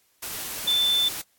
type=tone in noise; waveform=sine; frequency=3531 Hz; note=A7; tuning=5 cents sharp; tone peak=-19 dBFS; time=0.67-1.09 s; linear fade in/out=10 ms; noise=white; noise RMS=-33 dBFS; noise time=0.22-1.22 s; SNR=+11 dB; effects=white hiss -65 dBFS RMS until 1.38 s + AAC 64 kbps